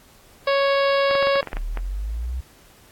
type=harmonic tone; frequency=554.4 Hz; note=C#5; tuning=in tune; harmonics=1 / 2 / 3 / 4 / 5 / 6 / 7 / 8 / 9; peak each=-18 / -24 / -28 / -30 / -32 / -34 / -35 / -36 / -37 dBFS; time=0.47-1.41 s; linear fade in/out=5 ms
type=clicks; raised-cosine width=0.5 ms; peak=-15 dBFS; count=10; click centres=1.111 / 1.153 / 1.227 / 1.271 / 1.357 / 1.429 / 1.473 / 1.531 / 1.569 / 1.773 s
type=linear sweep; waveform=sine; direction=up; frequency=33 to 65.41 Hz; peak=-24 dBFS; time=1.53-2.41 s; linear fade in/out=10 ms
effects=pink hiss -52 dBFS RMS until 2.91 s + AAC 64 kbps